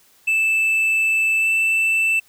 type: tone with pitch glide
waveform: triangle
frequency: 2637 to 2654 Hz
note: E7 to E7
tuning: 0 to +11 cents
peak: -14 dBFS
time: 0.27-2.2 s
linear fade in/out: 10 ms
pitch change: +11 cents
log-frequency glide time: 1.39-1.49 s
effects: white hiss -55 dBFS RMS until 2.28 s